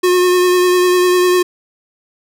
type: tone with vibrato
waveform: square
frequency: 361 Hz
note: F#4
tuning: 43 cents flat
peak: -10 dBFS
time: 0.03-1.43 s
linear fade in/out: 10 ms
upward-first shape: triangle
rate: 10 Hz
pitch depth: 22 cents each way
effects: none